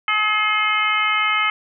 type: harmonic tone with a mistuned harmonic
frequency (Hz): 425.5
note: G#4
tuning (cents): +42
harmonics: 2 / 3 / 4 / 5 / 6 / 7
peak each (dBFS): -30 / -20 / -30 / -20 / -27 / -26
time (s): 0.08-1.5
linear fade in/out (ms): 2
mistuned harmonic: 7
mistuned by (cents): +31
effects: none